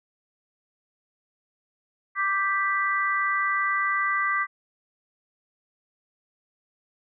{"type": "chord", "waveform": "sine", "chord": "G major", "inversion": "second", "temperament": "equal", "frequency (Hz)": [1174.7, 1568, 1975.5], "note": ["D6", "G6", "B6"], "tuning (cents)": [0, 0, 0], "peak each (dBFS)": [-25, -29, -26], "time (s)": [2.15, 4.47], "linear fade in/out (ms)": 50, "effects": []}